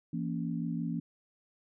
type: chord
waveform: sine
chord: A# diminished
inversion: second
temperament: just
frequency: 167.82 / 233.1 / 279.7 Hz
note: E3 / A#3 / C#4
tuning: +31 / 0 / +16 cents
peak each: -34 / -36 / -38 dBFS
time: 0.13-1 s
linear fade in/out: 5 ms
effects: none